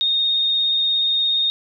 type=tone with vibrato; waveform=sine; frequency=3696 Hz; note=A#7; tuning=16 cents flat; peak=-16 dBFS; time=0.01-1.5 s; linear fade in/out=0 ms; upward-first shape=triangle; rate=17 Hz; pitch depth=16 cents each way; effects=none